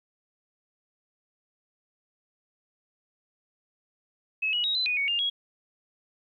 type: tone with pitch steps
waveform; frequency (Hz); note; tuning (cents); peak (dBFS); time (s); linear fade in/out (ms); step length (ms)
sine; 2579 / 2912 / 3798 / 4033 / 2473 / 2231 / 2808 / 3313; E7 / F#7 / A#7 / B7 / D#7 / C#7 / F7 / G#7; -39 / -28 / +32 / +36 / -11 / +11 / +9 / -5; -24; 4.42-5.3; 10; 110
effects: 11-bit